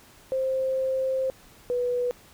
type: tone pair in turn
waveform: sine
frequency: 526 / 490.9 Hz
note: C5 / B4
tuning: +9 / -10 cents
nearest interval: minor second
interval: 119 cents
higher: first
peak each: -23 dBFS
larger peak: neither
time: 0.32-1.3 / 1.7-2.11 s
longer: first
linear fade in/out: 0 ms
effects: pink hiss -53 dBFS RMS until 2.33 s